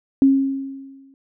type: tone with exponential decay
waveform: sine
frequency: 271.2 Hz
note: C#4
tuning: 38 cents flat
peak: -8 dBFS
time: 0.22-1.14 s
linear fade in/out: 1 ms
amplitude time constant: 200 ms
effects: none